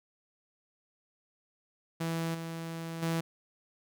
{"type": "tone with level steps", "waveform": "sawtooth", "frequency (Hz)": 164.81, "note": "E3", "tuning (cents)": 0, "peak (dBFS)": [-27, -33, -25], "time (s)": [2, 3.21], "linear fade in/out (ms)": 10, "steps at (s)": [2.34, 3.02], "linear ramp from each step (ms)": 10, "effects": []}